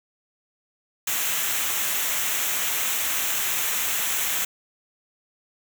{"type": "noise with comb filter", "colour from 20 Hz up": "white", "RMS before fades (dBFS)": -25, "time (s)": [1.07, 4.45], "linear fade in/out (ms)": 5, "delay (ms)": 0.21, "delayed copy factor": -0.6, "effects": []}